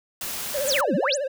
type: noise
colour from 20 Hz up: white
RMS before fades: -31 dBFS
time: 0.21-0.81 s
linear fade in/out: 2 ms
type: tone with vibrato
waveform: triangle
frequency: 554.4 Hz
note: C#5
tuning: in tune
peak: -22 dBFS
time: 0.54-1.28 s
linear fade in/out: 10 ms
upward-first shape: sine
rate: 15 Hz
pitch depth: 120 cents each way
type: exponential two-way sweep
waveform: sine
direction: down then up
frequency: 11840 to 164.81 to 11840 Hz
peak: -21 dBFS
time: 0.65-1.18 s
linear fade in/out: 50 ms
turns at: 0.95 s
effects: none